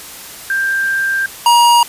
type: tone pair in turn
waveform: sine / square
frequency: 1584 / 949.3 Hz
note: G6 / A#5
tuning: +18 / +31 cents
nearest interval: major sixth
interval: 887 cents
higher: first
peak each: -13 / -7 dBFS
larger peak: second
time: 0.5-1.26 / 1.46-1.83 s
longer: first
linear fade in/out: 2 ms
effects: white hiss -32 dBFS RMS until 1.88 s + resampled to 32000 Hz